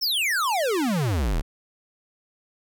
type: exponential sweep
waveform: square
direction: down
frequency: 5588 to 33.53 Hz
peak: -22 dBFS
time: 0.01-1.42 s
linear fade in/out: 20 ms
effects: none